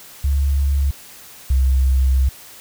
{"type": "tone pair in turn", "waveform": "sine", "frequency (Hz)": [69.8, 65.66], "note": ["C#2", "C2"], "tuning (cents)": [13, 7], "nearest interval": "minor second", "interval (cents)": 106, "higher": "first", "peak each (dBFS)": [-14, -12], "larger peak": "second", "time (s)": [[0.24, 0.91], [1.5, 2.29]], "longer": "second", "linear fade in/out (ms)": 5, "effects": ["white hiss -41 dBFS RMS until 2.6 s"]}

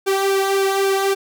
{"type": "tone with flanger", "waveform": "sawtooth", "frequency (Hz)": 390.3, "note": "G4", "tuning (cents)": -8, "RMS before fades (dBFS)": -18, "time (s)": [0.06, 1.15], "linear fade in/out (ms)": 20, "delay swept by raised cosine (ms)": [0.99, 2.19], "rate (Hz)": 3.7, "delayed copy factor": -0.7, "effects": []}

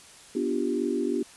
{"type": "chord", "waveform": "sine", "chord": "G dominant seventh", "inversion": "first", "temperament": "equal", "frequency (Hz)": [246.9, 293.7, 349.2, 392], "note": ["B3", "D4", "F4", "G4"], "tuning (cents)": [0, 0, 0, 0], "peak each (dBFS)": -30, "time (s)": [0.35, 1.23], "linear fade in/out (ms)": 5, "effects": ["white hiss -50 dBFS RMS until 1.36 s", "resampled to 24000 Hz"]}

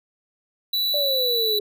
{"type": "tone", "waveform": "square", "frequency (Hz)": 3951, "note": "B7", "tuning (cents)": 0, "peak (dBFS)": -21, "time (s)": [0.73, 1.59], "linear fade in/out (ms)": 5}
{"type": "exponential sweep", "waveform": "sine", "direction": "down", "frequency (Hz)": [592, 410], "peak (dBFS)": -24, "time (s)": [0.94, 1.6], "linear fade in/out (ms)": 2}
{"effects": []}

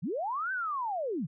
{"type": "linear two-way sweep", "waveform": "sine", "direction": "up then down", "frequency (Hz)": [123, 1568, 123], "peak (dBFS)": -30, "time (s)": [0.02, 1.27], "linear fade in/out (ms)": 20, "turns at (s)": 0.52, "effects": []}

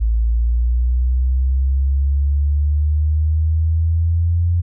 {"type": "linear sweep", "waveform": "sine", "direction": "up", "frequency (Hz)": [55, 87], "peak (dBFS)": -13, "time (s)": [0, 4.62], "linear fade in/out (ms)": 20, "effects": []}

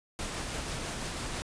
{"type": "noise with tremolo", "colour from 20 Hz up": "pink", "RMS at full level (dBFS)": -35, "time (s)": [0.19, 1.42], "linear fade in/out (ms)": 0, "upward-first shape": "triangle", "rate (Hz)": 6.1, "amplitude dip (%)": 25, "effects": ["resampled to 22050 Hz"]}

